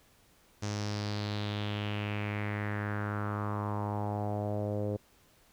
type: tone with low-pass filter sweep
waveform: sawtooth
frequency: 103.83 Hz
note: G#2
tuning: in tune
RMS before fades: -34 dBFS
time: 0.62-4.97 s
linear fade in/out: 10 ms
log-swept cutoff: 6200 to 490 Hz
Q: 3.7
effects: pink hiss -64 dBFS RMS until 5.52 s